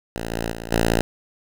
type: tone with level steps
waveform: 5% pulse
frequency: 56.7 Hz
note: A#1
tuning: 47 cents flat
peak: -16 / -13 / -20 / -6 dBFS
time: 0.16-1.01 s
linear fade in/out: 0 ms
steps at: 0.31 / 0.51 / 0.71 s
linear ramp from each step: 20 ms
effects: none